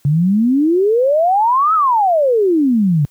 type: exponential two-way sweep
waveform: sine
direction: up then down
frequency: 138.7 to 1327 to 138.7 Hz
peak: -10 dBFS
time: 0.05-3.05 s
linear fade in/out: 0 ms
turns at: 1.74 s
effects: white hiss -55 dBFS RMS until 3.1 s + high-pass 80 Hz 12 dB/octave